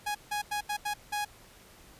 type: tone bursts at uneven times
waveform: sawtooth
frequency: 830.6 Hz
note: G#5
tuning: in tune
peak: -26 dBFS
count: 6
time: 0.06-0.15 / 0.31-0.42 / 0.51-0.61 / 0.69-0.77 / 0.85-0.94 / 1.12-1.25 s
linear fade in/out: 10 ms
effects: pink hiss -55 dBFS RMS until 1.99 s + resampled to 32000 Hz